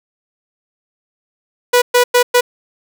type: tone bursts at uneven times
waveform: sawtooth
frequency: 490 Hz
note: B4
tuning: 14 cents flat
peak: -4 dBFS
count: 4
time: 1.73-1.82 / 1.94-2.04 / 2.14-2.23 / 2.34-2.41 s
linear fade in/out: 10 ms
effects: none